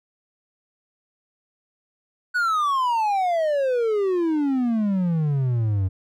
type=exponential sweep; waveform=triangle; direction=down; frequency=1494 to 91.7 Hz; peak=-17 dBFS; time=2.34-5.89 s; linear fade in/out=20 ms; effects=none